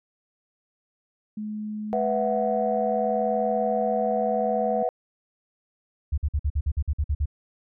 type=tone with pitch glide; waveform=sine; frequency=212.6 to 214.1 Hz; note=G#3 to A3; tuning=+41 to -47 cents; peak=-29 dBFS; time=1.37-4.83 s; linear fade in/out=5 ms; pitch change=+12 cents; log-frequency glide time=1.99-2.58 s
type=chord; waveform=sine; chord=B suspended fourth; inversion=none; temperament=equal; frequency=493.9 / 659.3 / 740 Hz; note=B4 / E5 / F#5; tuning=0 / 0 / 0 cents; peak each=-26 dBFS; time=1.93-4.89 s; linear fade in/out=0 ms
type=tone bursts; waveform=sine; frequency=73.2 Hz; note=D2; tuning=5 cents flat; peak=-20 dBFS; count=11; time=6.12-7.258 s; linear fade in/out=10 ms; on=58 ms; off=50 ms
effects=tanh soft clip ceiling -11 dBFS